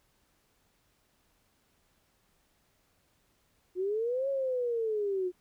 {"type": "linear two-way sweep", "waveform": "sine", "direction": "up then down", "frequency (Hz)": [354.7, 554.4, 354.7], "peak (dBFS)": -28, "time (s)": [3.75, 5.32], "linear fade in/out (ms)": 50, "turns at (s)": 4.29, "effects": ["pink hiss -71 dBFS RMS until 5.4 s"]}